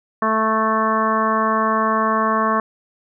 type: harmonic tone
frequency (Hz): 220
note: A3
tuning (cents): 0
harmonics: 1 / 2 / 3 / 4 / 5 / 6 / 7 / 8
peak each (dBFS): -23 / -26 / -24 / -29 / -18 / -28 / -30 / -29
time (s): 0.22-2.6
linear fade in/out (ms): 2
effects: none